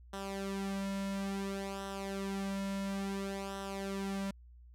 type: tone with flanger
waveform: sawtooth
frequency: 196 Hz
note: G3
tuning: in tune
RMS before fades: -38 dBFS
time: 0.13-4.31 s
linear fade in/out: 5 ms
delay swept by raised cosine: 0.43 to 2.63 ms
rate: 0.58 Hz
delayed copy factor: -0.7
effects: added 60 Hz sine -53 dBFS peak until 4.74 s + low-pass 12000 Hz 12 dB/octave